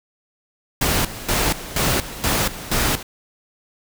pink noise with tremolo, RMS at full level -19 dBFS, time 0.81-3.03 s, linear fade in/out 5 ms, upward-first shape square, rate 2.1 Hz, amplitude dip 80%, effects none

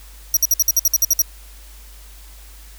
sawtooth tone bursts, 5760 Hz, F#8, 47 cents flat, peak -9 dBFS, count 11, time 0.34-1.219 s, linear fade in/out 2 ms, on 29 ms, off 56 ms, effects added 50 Hz sine -39 dBFS peak until 2.78 s + white hiss -46 dBFS RMS until 2.78 s

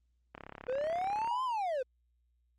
click train, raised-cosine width 0.5 ms, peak -29 dBFS, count 33, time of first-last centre 0.35-1.275 s, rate 34.6 Hz
triangle linear two-way sweep, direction up then down, 487.8 to 1048 to 487.8 Hz, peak -29 dBFS, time 0.68-1.83 s, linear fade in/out 10 ms, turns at 1.44 s
sine tone with exponential decay, 850 Hz, G#5, 40 cents sharp, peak -33 dBFS, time 1.31-1.61 s, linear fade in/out 2 ms, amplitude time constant 64 ms
effects added 60 Hz sine -70 dBFS peak until 2.58 s + Opus 24 kbps

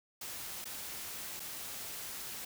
white noise with dropouts, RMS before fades -43 dBFS, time 0.21-2.45 s, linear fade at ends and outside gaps 5 ms, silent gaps 0.644-0.654 / 1.397-1.401 s, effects none

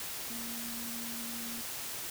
sine tone in noise, 233.2 Hz, A#3, 1 cent sharp, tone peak -43 dBFS, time 0.3-1.61 s, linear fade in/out 2 ms, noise white, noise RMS -40 dBFS, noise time 0-2.1 s, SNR -6 dB, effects none

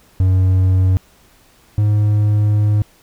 triangle tone pair in turn, 93.4 / 104.83 Hz, F#2 / G#2, +17 / +17 cents, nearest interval major second, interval 200 cents, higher second, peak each -8 / -9 dBFS, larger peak first, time 0.2-0.97 / 1.78-2.82 s, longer second, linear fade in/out 0 ms, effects pink hiss -51 dBFS RMS until 3.02 s

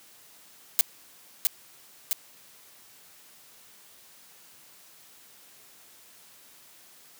blue noise with echo, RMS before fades -19 dBFS, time 0.79-0.81 s, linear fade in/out 0 ms, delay 660 ms, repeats 2, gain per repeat -3 dB, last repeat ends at 2.13 s, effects white hiss -54 dBFS RMS until 7.19 s + high-pass 100 Hz 12 dB/octave

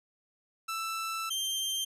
sawtooth tone pair in turn, 1326 / 3154 Hz, E6 / G7, +10 / +10 cents, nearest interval octave + minor third, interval 1500 cents, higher second, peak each -29 / -27 dBFS, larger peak second, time 0.68-1.3 / 1.3-1.85 s, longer first, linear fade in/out 10 ms, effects resampled to 32000 Hz

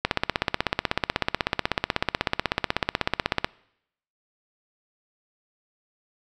click train, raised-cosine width 0.3 ms, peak -4 dBFS, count 56, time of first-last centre 0.05-3.445 s, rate 16.2 Hz, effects noise-tail reverb RT60 0.8 s tail -24 dB re dry

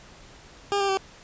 20% pulse tone with pitch steps, 402.8 / 395.4 / 386.1 Hz, G4 / G4 / G4, +47 / +15 / -26 cents, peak -17 dBFS, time 0.72-0.972 s, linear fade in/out 0 ms, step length 84 ms, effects pink hiss -49 dBFS RMS until 1.23 s + resampled to 16000 Hz

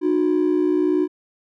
triangle ring-modulated tone, 333.2 Hz, E4, 19 cents sharp, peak -10 dBFS, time 0.01-1.08 s, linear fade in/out 50 ms, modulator 30.4 Hz, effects tanh soft clip ceiling -10 dBFS

